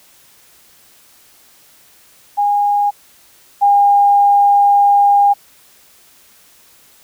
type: tone pair in turn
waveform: sine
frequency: 818 / 809.1 Hz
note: G#5 / G#5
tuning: -26 / -45 cents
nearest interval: unison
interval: 19 cents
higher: first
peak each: -11 / -7 dBFS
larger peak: second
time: 2.37-2.91 / 3.61-5.34 s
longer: second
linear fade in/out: 20 ms
effects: white hiss -48 dBFS RMS until 7.03 s